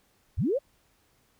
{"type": "linear sweep", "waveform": "sine", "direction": "up", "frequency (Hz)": [45.07, 599], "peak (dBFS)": -23, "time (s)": [0.37, 0.59], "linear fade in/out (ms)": 20, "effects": ["pink hiss -67 dBFS RMS until 1.39 s"]}